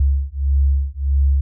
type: beating tone pair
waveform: sine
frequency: 68.3 / 69.9 Hz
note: C#2 / C#2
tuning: -25 / +15 cents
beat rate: 1.6 Hz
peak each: -17 dBFS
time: 0-1.41 s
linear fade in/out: 5 ms
effects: none